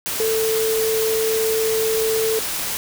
sine tone in noise, 443.1 Hz, A4, 12 cents sharp, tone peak -18 dBFS, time 0.2-2.39 s, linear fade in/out 0 ms, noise white, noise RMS -25 dBFS, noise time 0.06-2.77 s, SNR +4 dB, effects none

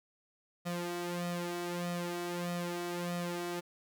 sawtooth tone with flanger, 174.61 Hz, F3, in tune, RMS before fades -37 dBFS, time 0.65-3.61 s, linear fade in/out 20 ms, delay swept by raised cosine 1.6 to 2.7 ms, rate 1.6 Hz, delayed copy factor +0.75, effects none

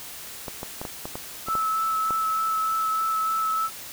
clicks, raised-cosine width 1 ms, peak -18 dBFS, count 9, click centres 0.482 / 0.631 / 0.815 / 0.852 / 1.055 / 1.155 / 1.485 / 1.553 / 2.107 s
sine tone with vibrato, 1307 Hz, E6, 15 cents flat, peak -22 dBFS, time 1.46-3.7 s, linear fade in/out 50 ms, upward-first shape sine, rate 3.3 Hz, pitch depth 11 cents each way
effects white hiss -39 dBFS RMS until 3.92 s

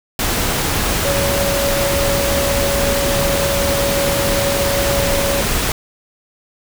sine tone in noise, 560 Hz, C#5, 18 cents sharp, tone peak -18 dBFS, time 1.05-5.41 s, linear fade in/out 2 ms, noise pink, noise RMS -18 dBFS, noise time 0.19-5.72 s, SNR -3 dB, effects none

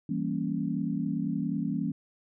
sine chord, E diminished seventh, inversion none, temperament equal with one note detuned, 165.39 / 196 / 233.1 / 277.2 Hz, E3 / G3 / Bb3 / Db4, +6 / 0 / 0 / 0 cents, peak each -33 dBFS, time 0.09-1.92 s, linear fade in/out 5 ms, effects none

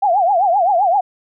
sine tone with vibrato, 747 Hz, F#5, 16 cents sharp, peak -11 dBFS, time 0.02-1.01 s, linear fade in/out 10 ms, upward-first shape triangle, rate 7.7 Hz, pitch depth 230 cents each way, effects none

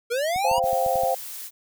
square linear sweep, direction up, 453.7 to 985 Hz, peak -23 dBFS, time 0.1-0.6 s, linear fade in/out 20 ms
clicks, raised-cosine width 5 ms, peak -27 dBFS, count 8, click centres 0.361 / 0.514 / 0.582 / 0.641 / 0.731 / 0.863 / 0.957 / 1.035 s
sine chord, C suspended fourth, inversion none, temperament equal, 523.3 / 698.5 / 784 Hz, C5 / F5 / G5, 0 / 0 / 0 cents, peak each -24 / -24 / -25 dBFS, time 0.44-1.15 s, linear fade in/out 10 ms
blue noise, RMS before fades -36 dBFS, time 0.62-1.51 s, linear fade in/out 50 ms
effects none

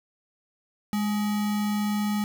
sine tone with sample-and-hold, 207.7 Hz, G#3, in tune, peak -23 dBFS, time 0.93-2.24 s, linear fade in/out 0 ms, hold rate 1050 Hz, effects none

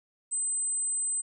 sine tone, 8120 Hz, B8, 47 cents sharp, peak -27 dBFS, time 0.31-1.22 s, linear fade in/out 20 ms, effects none

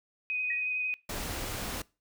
sine tone with vibrato, 2503 Hz, D#7, 10 cents sharp, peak -29 dBFS, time 0.3-0.94 s, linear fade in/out 0 ms, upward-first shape triangle, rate 11 Hz, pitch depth 16 cents each way
sine tone with exponential decay, 1911 Hz, A#6, 43 cents sharp, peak -30 dBFS, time 0.5-0.67 s, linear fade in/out 5 ms, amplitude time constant 36 ms
pink noise, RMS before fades -36 dBFS, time 1.09-1.82 s, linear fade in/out 5 ms
effects noise-tail reverb RT60 0.3 s tail -23 dB re dry

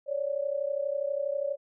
sine tone pair together, 552 / 584.3 Hz, C#5 / D5, -7 / -9 cents, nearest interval minor second, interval 98 cents, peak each -30 / -31 dBFS, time 0.06-1.57 s, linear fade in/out 50 ms, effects none

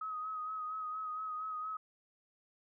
sine tone with vibrato, 1264 Hz, D#6, 27 cents sharp, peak -37 dBFS, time 0.01-1.77 s, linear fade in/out 5 ms, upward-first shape sine, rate 4.3 Hz, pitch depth 32 cents each way, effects none

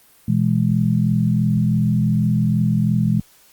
sine chord, E major, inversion second, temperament equal with one note detuned, 121.63 / 164.81 / 207.7 Hz, B2 / E3 / G#3, -26 / 0 / 0 cents, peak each -19 dBFS, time 0.28-3.2 s, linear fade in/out 5 ms, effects white hiss -52 dBFS RMS until 3.52 s + Opus 32 kbps

